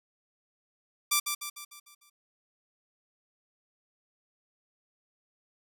5% pulse tone with echo, 1174.7 Hz, D6, in tune, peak -11 dBFS, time 1.11-1.2 s, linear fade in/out 10 ms, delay 150 ms, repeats 6, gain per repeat -6 dB, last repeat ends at 2.1 s, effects none

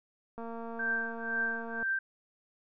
click train, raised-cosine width 1 ms, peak -29 dBFS, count 334, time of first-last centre 0.38-1.828 s, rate 230 Hz
sine tone with tremolo, 1568 Hz, G6, in tune, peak -27 dBFS, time 0.79-1.99 s, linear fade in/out 5 ms, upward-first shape triangle, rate 2 Hz, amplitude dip 100%
effects none

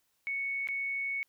sine tone with dropouts, 2217 Hz, C#7, in tune, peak -31 dBFS, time 0.27-1.23 s, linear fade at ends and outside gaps 0 ms, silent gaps 0.673-0.687 s, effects white hiss -75 dBFS RMS until 1.28 s

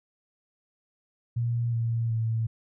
sine tone with pitch steps, 118.2 / 115.5 / 112.86 Hz, A#2 / A#2 / A2, +24 / -16 / +44 cents, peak -24 dBFS, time 1.36-2.47 s, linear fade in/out 10 ms, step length 370 ms, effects none

